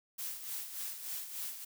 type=noise with tremolo; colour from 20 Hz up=blue; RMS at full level=-39 dBFS; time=0.18-1.65 s; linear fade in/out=10 ms; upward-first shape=sine; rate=3.4 Hz; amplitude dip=60%; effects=none